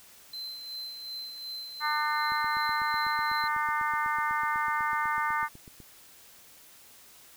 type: tone with tremolo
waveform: triangle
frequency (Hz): 4082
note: C8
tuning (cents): -44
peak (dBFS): -34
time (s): 0.33-3.48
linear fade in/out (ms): 5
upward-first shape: sine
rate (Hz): 2.7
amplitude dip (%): 45
type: harmonic tone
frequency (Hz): 300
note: D4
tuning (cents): +37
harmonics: 3 / 4 / 5 / 6 / 7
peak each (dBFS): -31 / -30 / -34 / -35 / -37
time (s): 1.8-5.49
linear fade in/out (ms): 50
type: click train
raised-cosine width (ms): 3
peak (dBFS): -35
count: 29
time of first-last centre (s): 2.32-5.803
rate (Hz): 8.04
effects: white hiss -54 dBFS RMS until 7.36 s